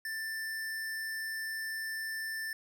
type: tone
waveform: square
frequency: 1774 Hz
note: A6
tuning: 14 cents sharp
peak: -36 dBFS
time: 0.05-2.53 s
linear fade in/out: 2 ms
effects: none